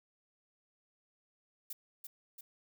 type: noise with echo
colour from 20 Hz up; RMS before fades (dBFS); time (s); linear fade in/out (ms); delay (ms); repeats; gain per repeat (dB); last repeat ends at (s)
violet; -42; 1.7-1.73; 5; 340; 2; -4; 2.41
effects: none